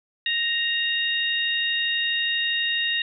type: harmonic tone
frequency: 932.3 Hz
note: A#5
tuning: in tune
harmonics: 2 / 3 / 4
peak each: -26 / -26 / -26 dBFS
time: 0.26-3.02 s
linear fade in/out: 2 ms
effects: none